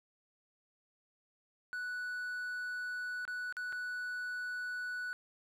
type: tone with dropouts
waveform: triangle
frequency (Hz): 1480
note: F#6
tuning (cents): 0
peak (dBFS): -35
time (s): 1.73-5.13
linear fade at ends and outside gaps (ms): 0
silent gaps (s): 3.252-3.278 / 3.525-3.568 / 3.724-3.728
effects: none